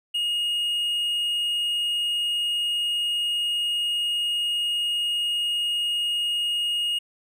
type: tone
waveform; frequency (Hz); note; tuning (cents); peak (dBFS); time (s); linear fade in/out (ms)
triangle; 2865; F7; +44; -21; 0.14-6.99; 10
effects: none